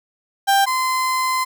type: tone pair in turn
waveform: 35% pulse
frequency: 790 / 1031.5 Hz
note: G5 / C6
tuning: +13 / -25 cents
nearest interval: perfect fourth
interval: 462 cents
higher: second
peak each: -11 / -16 dBFS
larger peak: first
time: 0.47-0.66 / 0.66-1.45 s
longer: second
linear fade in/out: 20 ms
effects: none